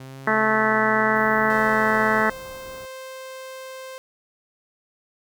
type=tone with vibrato; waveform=sawtooth; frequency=131 Hz; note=C3; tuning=2 cents sharp; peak=-33 dBFS; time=0-2.23 s; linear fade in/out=5 ms; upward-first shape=sine; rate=0.85 Hz; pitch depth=56 cents each way
type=harmonic tone; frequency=217.8 Hz; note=A3; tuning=17 cents flat; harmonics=1 / 2 / 3 / 4 / 5 / 6 / 7 / 8 / 9; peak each=-26 / -26 / -26 / -26 / -26 / -26 / -26 / -26 / -26 dBFS; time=0.27-2.3 s; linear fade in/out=5 ms
type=band-stop noise; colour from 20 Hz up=pink; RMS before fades=-45 dBFS; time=1.15-2.86 s; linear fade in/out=10 ms; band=1300 to 12000 Hz; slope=24 dB/octave
type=tone; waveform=sawtooth; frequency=523.3 Hz; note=C5; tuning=in tune; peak=-31 dBFS; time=1.5-3.98 s; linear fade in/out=0 ms
effects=none